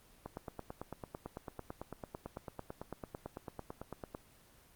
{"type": "click train", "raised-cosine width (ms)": 1, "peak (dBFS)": -27, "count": 36, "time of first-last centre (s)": [0.26, 4.149], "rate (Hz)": 9, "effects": ["pink hiss -63 dBFS RMS until 4.75 s", "Opus 24 kbps"]}